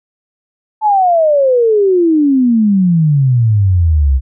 sine exponential sweep, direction down, 880 to 63.4 Hz, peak -7 dBFS, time 0.81-4.21 s, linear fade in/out 50 ms, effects none

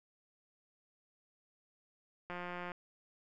click train, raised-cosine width 0.5 ms, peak -28 dBFS, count 75, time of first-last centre 2.3-2.718 s, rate 177 Hz, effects none

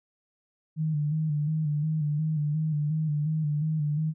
sine tone with vibrato, 152.5 Hz, D#3, 34 cents flat, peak -24 dBFS, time 0.76-4.14 s, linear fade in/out 50 ms, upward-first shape square, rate 2.8 Hz, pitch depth 49 cents each way, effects none

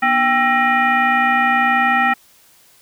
sine tone with frequency modulation, 1333 Hz, E6, 19 cents sharp, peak -12 dBFS, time 0.02-2.14 s, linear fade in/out 10 ms, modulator 545 Hz, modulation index 1.6, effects white hiss -51 dBFS RMS until 2.81 s

